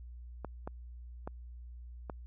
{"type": "clicks", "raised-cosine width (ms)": 1, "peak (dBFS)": -25, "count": 4, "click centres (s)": [0.447, 0.675, 1.275, 2.098], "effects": ["added 60 Hz sine -45 dBFS peak until 2.26 s"]}